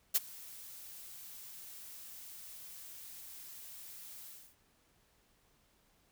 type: noise with ADSR envelope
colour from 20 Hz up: blue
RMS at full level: -26 dBFS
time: 0.14-4.56 s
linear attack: 19 ms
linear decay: 27 ms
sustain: -24 dB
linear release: 290 ms
effects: pink hiss -71 dBFS RMS until 6.11 s